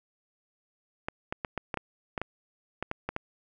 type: clicks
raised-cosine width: 0.5 ms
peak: -16 dBFS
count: 12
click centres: 1.085 / 1.325 / 1.448 / 1.577 / 1.742 / 1.773 / 2.178 / 2.216 / 2.826 / 2.914 / 3.09 / 3.164 s
effects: none